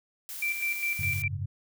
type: noise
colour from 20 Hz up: blue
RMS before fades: -39 dBFS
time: 0.29-1.22 s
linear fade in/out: 0 ms
type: tone with tremolo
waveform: sine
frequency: 2349 Hz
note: D7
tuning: in tune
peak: -26 dBFS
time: 0.42-1.28 s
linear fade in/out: 5 ms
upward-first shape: square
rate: 4.9 Hz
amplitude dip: 55%
type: chord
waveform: sine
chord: F# suspended second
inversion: none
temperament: equal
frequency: 92.5 / 103.83 / 138.59 Hz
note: F#2 / G#2 / C#3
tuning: 0 / 0 / 0 cents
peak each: -34 / -35 / -36 dBFS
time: 0.99-1.46 s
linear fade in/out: 5 ms
effects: none